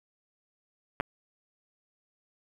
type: clicks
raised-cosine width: 0.5 ms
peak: -13 / -16 dBFS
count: 2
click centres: 1.001 / 1.008 s
effects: 7-bit